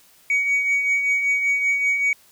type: tone with tremolo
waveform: sine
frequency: 2252 Hz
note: C#7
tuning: 27 cents sharp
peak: -13 dBFS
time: 0.3-2.13 s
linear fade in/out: 2 ms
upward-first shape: triangle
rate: 5.2 Hz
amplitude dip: 60%
effects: tanh soft clip ceiling -15 dBFS + white hiss -54 dBFS RMS until 2.31 s